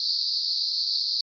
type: band-pass noise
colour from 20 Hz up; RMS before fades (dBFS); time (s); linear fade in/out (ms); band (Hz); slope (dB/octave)
pink; -26; 0-1.21; 2; 4200 to 4900; 96
effects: MP3 96 kbps